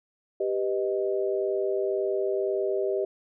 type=chord; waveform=sine; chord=G augmented; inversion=none; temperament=equal; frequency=392 / 493.9 / 622.3 Hz; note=G4 / B4 / D#5; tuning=0 / 0 / 0 cents; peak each=-26 / -32 / -30 dBFS; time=0.4-3.05 s; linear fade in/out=5 ms; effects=none